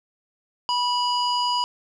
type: tone with low-pass filter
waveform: square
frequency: 979 Hz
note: B5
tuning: 15 cents flat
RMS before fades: -23 dBFS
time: 0.69-1.64 s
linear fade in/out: 0 ms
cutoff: 4700 Hz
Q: 2.9
effects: none